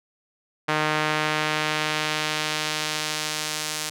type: tone with band-pass filter sweep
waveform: sawtooth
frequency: 153.5 Hz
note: D#3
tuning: 23 cents flat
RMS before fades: -26 dBFS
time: 0.68-3.9 s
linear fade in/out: 10 ms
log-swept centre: 1600 to 7000 Hz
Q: 0.78
effects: none